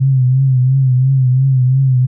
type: tone with vibrato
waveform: sine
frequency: 130.7 Hz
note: C3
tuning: 1 cent flat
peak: -8 dBFS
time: 0-2.07 s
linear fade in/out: 20 ms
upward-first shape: triangle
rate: 2.9 Hz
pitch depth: 78 cents each way
effects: none